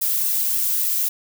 violet noise with flanger, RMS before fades -21 dBFS, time 0.01-1.09 s, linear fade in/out 10 ms, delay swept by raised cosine 1.3 to 2.4 ms, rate 3.6 Hz, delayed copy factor -0.5, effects none

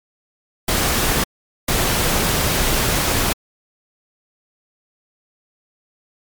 pink noise bursts at uneven times, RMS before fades -18 dBFS, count 2, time 0.68-1.24 / 1.68-3.33 s, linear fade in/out 5 ms, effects MP3 96 kbps

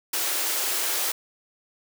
white high-pass noise, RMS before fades -26 dBFS, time 0.13-1.12 s, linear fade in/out 5 ms, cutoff 300 Hz, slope 96 dB/octave, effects none

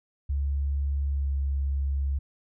sine tone with pitch glide, 70.1 to 69.06 Hz, C#2 to C#2, +20 to -6 cents, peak -24 dBFS, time 0.29-2.19 s, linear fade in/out 10 ms, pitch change -26 cents, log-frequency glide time 1.09-1.29 s, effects none

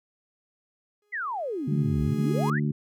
45% pulse tone with exponential growth, 415.3 Hz, G#4, in tune, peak -30 dBFS, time 1.02-2.5 s, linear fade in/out 2 ms, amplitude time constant 320 ms
sine exponential two-way sweep, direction down then up, 2100 to 62 to 2100 Hz, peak -28 dBFS, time 1.12-2.6 s, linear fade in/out 20 ms, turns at 2.02 s
harmonic tone, 73.42 Hz, D2, in tune, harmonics 2 / 3 / 4 / 5, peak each -25 / -28 / -35 / -38 dBFS, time 1.67-2.72 s, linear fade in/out 10 ms
effects none

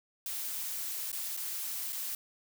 blue noise with dropouts, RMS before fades -37 dBFS, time 0.26-2.15 s, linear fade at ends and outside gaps 2 ms, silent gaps 1.117-1.128 / 1.367-1.373 / 1.924-1.928 s, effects none

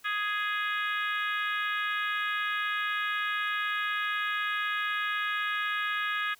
harmonic tone, 416 Hz, G#4, 3 cents sharp, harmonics 3 / 4 / 5 / 6 / 7 / 8 / 9, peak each -33 / -31 / -38 / -38 / -42 / -41 / -45 dBFS, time 0.04-6.35 s, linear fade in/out 20 ms, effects white hiss -60 dBFS RMS until 6.39 s

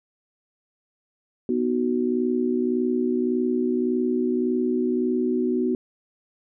sine chord, B major, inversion none, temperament just, 246.9 / 308.7 / 370.4 Hz, B3 / D#4 / F#4, 0 / -14 / +2 cents, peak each -23 / -29 / -24 dBFS, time 1.49-5.75 s, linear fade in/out 2 ms, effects none

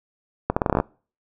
accelerating click train, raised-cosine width 1 ms, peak -5 dBFS, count 10, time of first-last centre 0.5-0.801 s, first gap 65 ms, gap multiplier 0.82, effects noise-tail reverb RT60 0.4 s tail -25 dB re dry

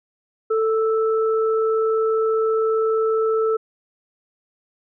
sine tone pair together, 443 / 1318 Hz, A4 / E6, +12 / -1 cents, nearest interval octave + perfect fifth, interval 1887 cents, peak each -17 / -26 dBFS, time 0.5-3.57 s, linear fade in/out 10 ms, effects none

